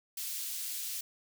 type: high-pass noise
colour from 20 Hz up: white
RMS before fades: -38 dBFS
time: 0.17-1.01 s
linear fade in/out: 5 ms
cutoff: 3300 Hz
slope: 12 dB/octave
effects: none